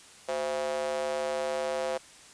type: tone with high-pass filter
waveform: square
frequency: 74.4 Hz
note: D2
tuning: 23 cents sharp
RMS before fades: -31 dBFS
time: 0.28-1.98 s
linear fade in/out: 10 ms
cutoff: 560 Hz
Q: 4.6
effects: white hiss -52 dBFS RMS until 2.33 s + resampled to 22050 Hz